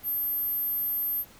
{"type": "tone", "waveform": "sine", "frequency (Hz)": 12920, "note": "G#9", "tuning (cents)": -49, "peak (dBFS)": -26, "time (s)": [0.03, 1.25], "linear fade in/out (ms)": 50, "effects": ["pink hiss -53 dBFS RMS until 1.39 s"]}